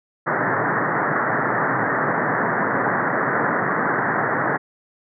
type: band-pass noise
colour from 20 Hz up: white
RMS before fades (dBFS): -21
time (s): 0.26-4.58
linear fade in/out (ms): 20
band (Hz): 110 to 1900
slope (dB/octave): 96
effects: none